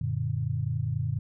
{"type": "chord", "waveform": "sine", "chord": "Gb augmented", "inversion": "none", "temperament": "equal", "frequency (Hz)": [92.5, 116.54, 146.83], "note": ["Gb2", "Bb2", "D3"], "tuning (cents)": [0, 0, 0], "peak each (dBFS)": [-33, -29, -31], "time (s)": [0.01, 1.19], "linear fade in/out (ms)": 5, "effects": []}